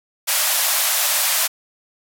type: band-pass noise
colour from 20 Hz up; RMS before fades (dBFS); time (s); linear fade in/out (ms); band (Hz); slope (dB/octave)
white; -19; 0.27-1.48; 20; 560 to 16000; 96
effects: none